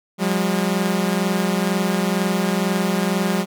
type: tone pair together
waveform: sawtooth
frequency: 180.41 / 202.5 Hz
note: F#3 / G#3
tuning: -43 / -43 cents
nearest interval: major second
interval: 200 cents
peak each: -17 dBFS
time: 0.18-3.46 s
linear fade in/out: 50 ms
effects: none